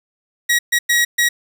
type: tone bursts at uneven times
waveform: sawtooth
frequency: 1906 Hz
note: A#6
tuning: 38 cents sharp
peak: -9 dBFS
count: 4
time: 0.49-0.59 / 0.72-0.79 / 0.89-1.05 / 1.18-1.29 s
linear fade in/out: 10 ms
effects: none